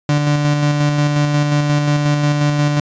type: tone with tremolo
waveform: 35% pulse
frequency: 146.83 Hz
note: D3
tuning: in tune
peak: -10 dBFS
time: 0.09-2.8 s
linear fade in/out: 2 ms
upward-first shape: square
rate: 5.6 Hz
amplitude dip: 30%
effects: resampled to 16000 Hz